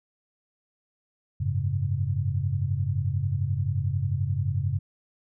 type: chord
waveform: sine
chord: F# suspended second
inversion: none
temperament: equal with one note detuned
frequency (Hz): 92.5 / 103.83 / 136.53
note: F#2 / G#2 / C#3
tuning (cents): 0 / 0 / -26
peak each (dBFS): -28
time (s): 1.4-4.79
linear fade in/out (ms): 10
effects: none